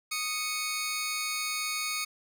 15% pulse tone pair together, 1244.5 / 2217 Hz, D#6 / C#7, 0 / 0 cents, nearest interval minor seventh, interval 1000 cents, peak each -28 / -26 dBFS, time 0.11-2.05 s, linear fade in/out 10 ms, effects none

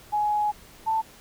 sine tone pair in turn, 838 / 886.3 Hz, G#5 / A5, +15 / +12 cents, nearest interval minor second, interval 97 cents, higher second, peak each -21 dBFS, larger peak neither, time 0.12-0.52 / 0.86-1.02 s, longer first, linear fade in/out 20 ms, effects pink hiss -50 dBFS RMS until 1.2 s

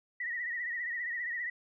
sine tone with vibrato, 1912 Hz, A#6, 43 cents sharp, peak -33 dBFS, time 0.2-1.5 s, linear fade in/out 5 ms, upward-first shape triangle, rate 15 Hz, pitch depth 87 cents each way, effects none

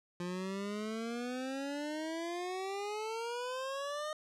25% pulse exponential sweep, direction up, 174.61 to 619 Hz, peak -33 dBFS, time 0.2-4.13 s, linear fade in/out 2 ms, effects low-pass 8000 Hz 12 dB/octave

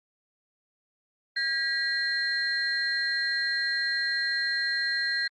sine tone cluster, 1622 / 1932 / 4175 Hz, G#6 / B6 / C8, -41 / -39 / -5 cents, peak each -29 dBFS, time 1.36-5.28 s, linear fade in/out 10 ms, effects tanh soft clip ceiling -17 dBFS + Opus 48 kbps

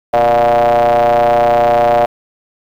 square ring-modulated tone, 60.7 Hz, B1, 29 cents flat, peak -6 dBFS, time 0.13-2.06 s, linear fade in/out 10 ms, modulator 653 Hz, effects low-pass 3000 Hz 12 dB/octave + 7-bit

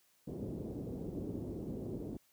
white low-pass noise, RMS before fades -41 dBFS, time 0.27-2.17 s, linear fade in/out 5 ms, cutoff 390 Hz, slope 24 dB/octave, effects white hiss -71 dBFS RMS until 2.32 s + high-pass 60 Hz 12 dB/octave

